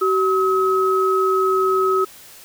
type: tone pair together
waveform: sine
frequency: 380 / 1279.1 Hz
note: F#4 / D#6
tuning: +46 / +47 cents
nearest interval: octave + major sixth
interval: 2101 cents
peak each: -17 / -18 dBFS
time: 0.01-2.05 s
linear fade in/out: 10 ms
effects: white hiss -43 dBFS RMS until 2.44 s